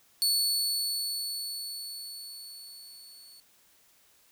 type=tone with level ramp; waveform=sawtooth; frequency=4435 Hz; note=C#8; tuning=in tune; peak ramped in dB=-20 to -48 dBFS; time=0.22-3.4 s; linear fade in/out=0 ms; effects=white hiss -63 dBFS RMS until 4.31 s